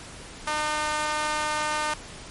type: tone with high-pass filter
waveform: sawtooth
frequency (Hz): 303.2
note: D#4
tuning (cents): -45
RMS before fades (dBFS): -27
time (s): 0.47-1.94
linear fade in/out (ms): 5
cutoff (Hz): 980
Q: 1.6
effects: pink hiss -42 dBFS RMS until 2.3 s + MP3 48 kbps